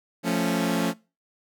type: chord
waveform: sawtooth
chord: F augmented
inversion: none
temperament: equal with one note detuned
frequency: 174.61 / 221.7 / 277.2 Hz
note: F3 / A3 / C#4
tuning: 0 / +13 / 0 cents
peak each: -23 dBFS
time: 0.23-0.94 s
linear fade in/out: 50 ms
effects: noise-tail reverb RT60 0.3 s tail -22 dB re dry